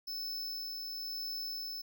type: tone with tremolo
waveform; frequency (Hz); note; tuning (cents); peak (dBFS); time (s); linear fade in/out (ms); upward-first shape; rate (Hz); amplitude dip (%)
square; 5260; E8; -5; -37; 0.07-1.82; 10; sine; 0.99; 25
effects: none